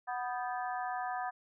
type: harmonic tone with a mistuned harmonic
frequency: 246.9 Hz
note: B3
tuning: in tune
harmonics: 3 / 4 / 5 / 6 / 7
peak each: -36 / -41 / -43 / -46 / -45 dBFS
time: 0.07-1.31 s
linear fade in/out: 20 ms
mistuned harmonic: 6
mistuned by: +100 cents
effects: none